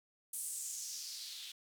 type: noise with band-pass filter sweep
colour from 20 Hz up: blue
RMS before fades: -44 dBFS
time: 0.33-1.52 s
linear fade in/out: 5 ms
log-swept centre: 9900 to 3300 Hz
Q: 2.9
effects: none